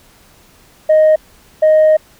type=tone pair in turn; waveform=sine; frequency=622.3 / 622.3 Hz; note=D#5 / D#5; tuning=0 / 0 cents; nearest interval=unison; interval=0 cents; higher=neither; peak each=-4 dBFS; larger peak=neither; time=0.89-1.16 / 1.62-1.97 s; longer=second; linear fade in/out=10 ms; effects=tanh soft clip ceiling -4 dBFS + pink hiss -47 dBFS RMS until 2.19 s